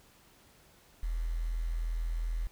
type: tone with quantisation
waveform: sine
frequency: 41.3 Hz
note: E1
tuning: 4 cents sharp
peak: -30 dBFS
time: 1.03-2.47 s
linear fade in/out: 0 ms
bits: 9
effects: pink hiss -61 dBFS RMS until 2.51 s